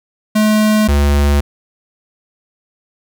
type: tone pair in turn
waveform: square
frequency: 214.2 / 71.71 Hz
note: A3 / D2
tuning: -46 / -41 cents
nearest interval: octave + perfect fifth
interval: 1895 cents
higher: first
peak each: -10 dBFS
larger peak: neither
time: 0.35-0.88 / 0.88-1.41 s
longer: neither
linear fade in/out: 10 ms
effects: none